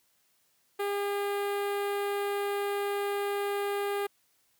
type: tone with notch filter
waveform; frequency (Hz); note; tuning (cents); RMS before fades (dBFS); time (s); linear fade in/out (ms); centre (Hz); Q
sawtooth; 404.2; G#4; -47; -31; 0.79-4.07; 10; 5800; 0.71
effects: white hiss -70 dBFS RMS until 4.59 s + high-pass 60 Hz 12 dB/octave